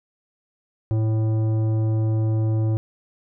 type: tone with tanh clipping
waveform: sine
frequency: 110 Hz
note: A2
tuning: in tune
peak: -20 dBFS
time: 0.91-2.77 s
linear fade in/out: 0 ms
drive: 12 dB
effects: none